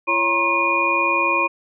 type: tone cluster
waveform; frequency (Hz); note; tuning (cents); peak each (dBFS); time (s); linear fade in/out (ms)
sine; 340.2 / 553 / 950 / 1070 / 2441; F4 / C#5 / A#5 / C6 / D#7; -45 / -4 / +33 / +38 / -34; -27 / -27 / -25 / -21 / -19; 0.07-1.48; 20
effects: none